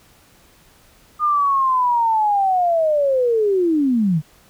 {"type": "linear sweep", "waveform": "sine", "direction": "down", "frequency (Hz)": [1224, 143.4], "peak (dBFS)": -14, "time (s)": [1.19, 4.22], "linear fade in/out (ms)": 50, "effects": ["pink hiss -52 dBFS RMS until 4.49 s"]}